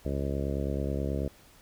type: harmonic tone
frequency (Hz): 69.3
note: C#2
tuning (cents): 0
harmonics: 1 / 2 / 3 / 4 / 5 / 6 / 7 / 8 / 9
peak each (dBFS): -32 / -35 / -37 / -38 / -39 / -40 / -40 / -41 / -42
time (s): 0.05-1.28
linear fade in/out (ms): 5
effects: pink hiss -57 dBFS RMS until 1.61 s